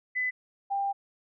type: tone pair in turn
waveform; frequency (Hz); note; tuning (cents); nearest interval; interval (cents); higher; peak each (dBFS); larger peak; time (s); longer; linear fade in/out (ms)
sine; 2007 / 794.5; B6 / G5; +27 / +23; octave + major third; 1604; first; -26; neither; 0.15-0.31 / 0.7-0.93; second; 20
effects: none